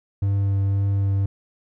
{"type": "tone with vibrato", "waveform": "triangle", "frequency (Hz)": 98.8, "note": "G2", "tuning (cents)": 14, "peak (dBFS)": -16, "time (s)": [0.22, 1.26], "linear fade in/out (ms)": 5, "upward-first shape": "triangle", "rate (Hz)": 1.9, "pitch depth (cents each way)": 13, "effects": []}